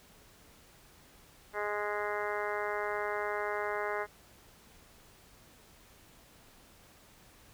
harmonic tone, 207.7 Hz, G#3, in tune, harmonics 2 / 3 / 4 / 5 / 6 / 7 / 8 / 9 / 10, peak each -37 / -39 / -40 / -41 / -42 / -42 / -43 / -44 / -44 dBFS, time 1.53-4.07 s, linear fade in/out 50 ms, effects pink hiss -59 dBFS RMS until 7.53 s

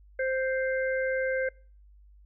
harmonic tone, 523.3 Hz, C5, in tune, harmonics 1 / 3 / 4, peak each -27 / -32 / -37 dBFS, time 0.19-1.49 s, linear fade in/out 5 ms, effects noise-tail reverb RT60 0.4 s tail -25 dB re dry + added 50 Hz sine -52 dBFS peak until 2.25 s

